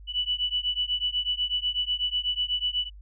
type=beating tone pair; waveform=sine; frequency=2960 / 2968.1 Hz; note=F#7 / F#7; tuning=0 / +5 cents; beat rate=8.1 Hz; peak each=-28 dBFS; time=0.07-2.9 s; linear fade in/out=50 ms; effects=added 50 Hz sine -43 dBFS peak until 3.01 s